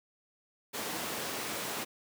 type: high-pass noise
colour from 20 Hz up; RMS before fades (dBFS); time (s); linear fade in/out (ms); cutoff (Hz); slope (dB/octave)
pink; -37; 0.73-1.85; 20; 250; 12
effects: none